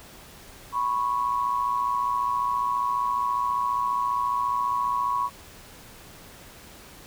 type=tone pair together; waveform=sine; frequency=987.8 / 1102.5 Hz; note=B5 / C#6; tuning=0 / -10 cents; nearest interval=major second; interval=190 cents; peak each=-26 / -25 dBFS; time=0.72-5.3 s; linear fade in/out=50 ms; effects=pink hiss -47 dBFS RMS until 7.06 s